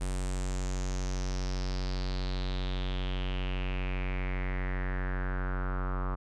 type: tone with low-pass filter sweep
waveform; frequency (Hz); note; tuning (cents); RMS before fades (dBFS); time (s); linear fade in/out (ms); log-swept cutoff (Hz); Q
square; 46.25; F#1; 0; -32; 0-6.16; 20; 8900 to 1200; 4.8
effects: none